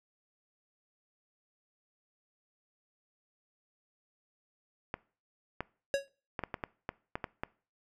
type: clicks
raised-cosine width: 0.5 ms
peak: -19 dBFS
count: 10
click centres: 4.941 / 5.606 / 6.392 / 6.437 / 6.542 / 6.638 / 6.891 / 7.155 / 7.242 / 7.435 s
type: tone with exponential decay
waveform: square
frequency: 554.4 Hz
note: C#5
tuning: in tune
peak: -24 dBFS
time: 5.94-6.08 s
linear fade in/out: 0 ms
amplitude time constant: 29 ms
effects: noise-tail reverb RT60 0.4 s tail -22 dB re dry + low-pass 8000 Hz 12 dB/octave